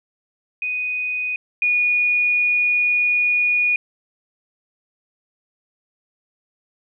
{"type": "tone pair in turn", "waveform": "sine", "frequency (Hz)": [2489, 2453], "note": ["D#7", "D#7"], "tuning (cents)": [0, -25], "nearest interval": "unison", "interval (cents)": 25, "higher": "first", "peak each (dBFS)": [-21, -15], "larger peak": "second", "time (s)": [[0.62, 1.36], [1.62, 3.76]], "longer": "second", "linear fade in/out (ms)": 2, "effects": []}